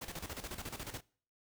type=noise with tremolo; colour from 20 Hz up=pink; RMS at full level=-42 dBFS; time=0.01-1.01 s; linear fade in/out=10 ms; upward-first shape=square; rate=14 Hz; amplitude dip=70%; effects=noise-tail reverb RT60 0.5 s tail -24 dB re dry